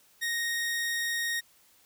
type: tone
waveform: sawtooth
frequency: 1864.7 Hz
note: A#6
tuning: in tune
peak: -25 dBFS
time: 0.21-1.41 s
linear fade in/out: 20 ms
effects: white hiss -62 dBFS RMS until 1.85 s